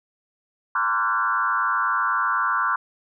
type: tone with frequency modulation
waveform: sine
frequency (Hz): 1256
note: D#6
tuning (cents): +16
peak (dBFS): -19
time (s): 0.75-2.76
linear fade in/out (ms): 5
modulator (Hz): 108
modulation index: 2.5
effects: none